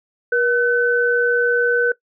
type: tone pair together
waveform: sine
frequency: 479 / 1513.3 Hz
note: A#4 / F#6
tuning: +47 / +39 cents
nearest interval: octave + minor sixth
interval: 1992 cents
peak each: -17 dBFS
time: 0.32-1.92 s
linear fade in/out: 5 ms
effects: noise-tail reverb RT60 0.1 s tail -18 dB re dry